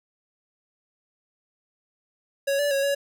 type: tone with pitch steps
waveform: square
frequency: 555 / 578 / 551 / 562 Hz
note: C#5 / D5 / C#5 / C#5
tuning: +2 / -28 / -11 / +24 cents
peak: -22 dBFS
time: 2.47-2.95 s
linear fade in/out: 10 ms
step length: 120 ms
effects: none